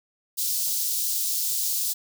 white high-pass noise, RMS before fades -26 dBFS, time 0.37-1.94 s, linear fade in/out 20 ms, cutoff 4200 Hz, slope 24 dB/octave, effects none

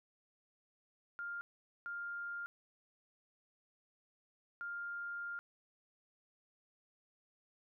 sine tone bursts at uneven times, 1402 Hz, F6, 6 cents sharp, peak -40 dBFS, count 3, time 1.19-1.41 / 1.86-2.46 / 4.61-5.39 s, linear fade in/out 0 ms, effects none

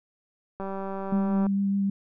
click train, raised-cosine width 1 ms, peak -21 dBFS, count 169, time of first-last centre 0.6-1.466 s, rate 194 Hz
sine tone with vibrato, 197.9 Hz, G3, 17 cents sharp, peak -22 dBFS, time 1.12-1.9 s, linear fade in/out 5 ms, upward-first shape sine, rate 6.6 Hz, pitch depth 11 cents each way
effects none

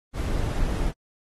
brown noise, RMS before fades -25 dBFS, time 0.13-0.93 s, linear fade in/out 50 ms, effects AAC 32 kbps

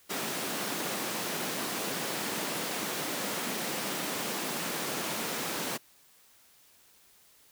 pink high-pass noise, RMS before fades -34 dBFS, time 0.09-5.78 s, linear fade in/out 20 ms, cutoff 180 Hz, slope 24 dB/octave, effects white hiss -61 dBFS RMS until 7.51 s

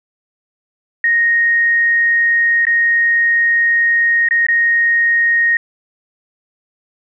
sine tone with dropouts, 1864.7 Hz, A#6, in tune, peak -10 dBFS, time 1.04-5.57 s, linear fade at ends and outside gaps 2 ms, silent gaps 2.653-2.668 / 4.287-4.309 / 4.467-4.485 s, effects none

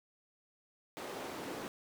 brown noise with high-pass filter sweep, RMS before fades -43 dBFS, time 0.97-1.68 s, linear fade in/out 0 ms, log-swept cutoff 480 to 320 Hz, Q 0.94, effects none

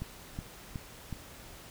click train, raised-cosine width 5 ms, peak -24 dBFS, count 4, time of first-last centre 0.02-1.127 s, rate 2.71 Hz, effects pink hiss -50 dBFS RMS until 1.7 s

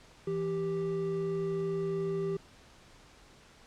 triangle tone pair together, 165.07 / 392.6 Hz, E3 / G4, +3 / +3 cents, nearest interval octave + minor third, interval 1500 cents, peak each -34 / -29 dBFS, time 0.27-2.37 s, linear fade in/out 5 ms, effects pink hiss -57 dBFS RMS until 3.66 s + low-pass 7000 Hz 12 dB/octave

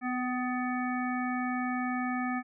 harmonic tone with a mistuned harmonic, 250 Hz, B3, 21 cents sharp, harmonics 1 / 3 / 5 / 7 / 9, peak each -31 / -36 / -38 / -39 / -41 dBFS, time 0.01-2.43 s, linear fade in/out 50 ms, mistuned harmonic 3, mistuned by +18 cents, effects none

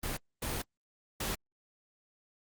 pink noise bursts at uneven times, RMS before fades -35 dBFS, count 3, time 0.03-0.17 / 0.42-0.62 / 1.2-1.35 s, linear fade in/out 5 ms, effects Opus 24 kbps

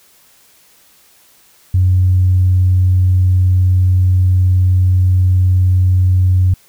sine tone, 91.9 Hz, F#2, 11 cents flat, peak -7 dBFS, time 1.74-6.54 s, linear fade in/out 5 ms, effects tanh soft clip ceiling -3 dBFS + white hiss -49 dBFS RMS until 6.68 s

